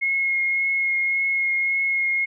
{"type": "tone with vibrato", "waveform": "sine", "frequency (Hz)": 2160, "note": "C#7", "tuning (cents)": -45, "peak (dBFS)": -19, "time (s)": [0.01, 2.26], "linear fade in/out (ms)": 20, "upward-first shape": "triangle", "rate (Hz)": 1.8, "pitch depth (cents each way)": 13, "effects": []}